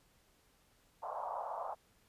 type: band-pass noise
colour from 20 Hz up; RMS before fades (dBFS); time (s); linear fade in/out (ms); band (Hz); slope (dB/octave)
pink; -41; 1.02-1.75; 20; 610 to 1100; 48
effects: pink hiss -70 dBFS RMS until 2.08 s + resampled to 32000 Hz